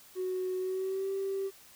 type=tone with pitch glide; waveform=triangle; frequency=370 to 389.1 Hz; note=F#4 to G4; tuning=0 to -13 cents; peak=-27 dBFS; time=0.15-1.51 s; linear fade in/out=50 ms; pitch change=+87 cents; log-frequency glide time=0.58-1.1 s; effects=tanh soft clip ceiling -28 dBFS + white hiss -56 dBFS RMS until 1.75 s